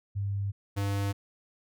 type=tone pair in turn; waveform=sine / square; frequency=99.9 / 99.9 Hz; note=G2 / G2; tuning=+33 / +33 cents; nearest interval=unison; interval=0 cents; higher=neither; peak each=-28 dBFS; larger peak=neither; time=0.15-0.52 / 0.76-1.13 s; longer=neither; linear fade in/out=20 ms; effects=none